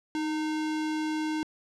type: tone with sample-and-hold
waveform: sine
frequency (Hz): 311.1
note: D#4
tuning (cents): 0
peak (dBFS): -27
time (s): 0.15-1.43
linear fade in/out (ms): 0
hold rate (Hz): 1225
effects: low-pass 6000 Hz 12 dB/octave